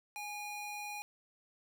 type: ring-modulated tone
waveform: square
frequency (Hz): 1637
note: G#6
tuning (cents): -25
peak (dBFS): -38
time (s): 0.16-1.02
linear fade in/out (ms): 0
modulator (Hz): 806
effects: none